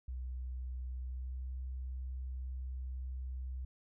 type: tone with pitch glide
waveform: sine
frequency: 63 to 64.14 Hz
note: B1 to C2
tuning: +35 to -34 cents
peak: -38 dBFS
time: 0.08-3.65 s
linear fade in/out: 5 ms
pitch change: +31 cents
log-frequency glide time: 0.98-1.45 s
effects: none